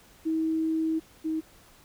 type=tone pair in turn; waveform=sine; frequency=320.3 / 317 Hz; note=E4 / D#4; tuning=-50 / +32 cents; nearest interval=unison; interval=18 cents; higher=first; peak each=-24 / -26 dBFS; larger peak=first; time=0.25-1 / 1.24-1.41 s; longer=first; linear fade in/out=20 ms; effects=pink hiss -56 dBFS RMS until 1.84 s